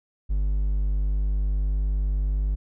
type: tone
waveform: triangle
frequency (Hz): 49.91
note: G1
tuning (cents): +32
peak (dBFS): -19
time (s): 0.29-2.56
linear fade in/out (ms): 20
effects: none